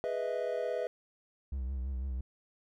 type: chord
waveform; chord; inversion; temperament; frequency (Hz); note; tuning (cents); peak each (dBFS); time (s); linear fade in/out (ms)
triangle; E major seventh; first; equal; 415.3 / 493.9 / 622.3 / 659.3; G#4 / B4 / D#5 / E5; 0 / 0 / 0 / 0; -38 / -33 / -35 / -36; 0.04-0.87; 0
type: tone with vibrato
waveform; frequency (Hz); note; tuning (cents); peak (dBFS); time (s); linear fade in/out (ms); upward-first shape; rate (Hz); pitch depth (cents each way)
triangle; 65.3; C2; -3; -31; 1.52-2.21; 5; triangle; 6; 100
effects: none